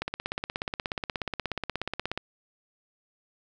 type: click train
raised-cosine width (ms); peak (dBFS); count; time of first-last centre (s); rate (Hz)
0.3; -14; 37; 0.02-2.176; 16.7
effects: none